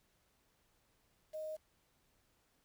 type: tone with quantisation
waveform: sine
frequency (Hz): 622.3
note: D#5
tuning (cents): 0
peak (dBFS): -40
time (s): 1.33-1.57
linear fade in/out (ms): 20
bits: 10
effects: pink hiss -75 dBFS RMS until 2.64 s